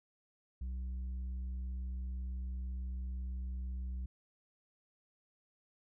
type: tone with tanh clipping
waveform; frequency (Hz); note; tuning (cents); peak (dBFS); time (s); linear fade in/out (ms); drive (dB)
triangle; 63; B1; +35; -38; 0.61-4.06; 5; 9
effects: none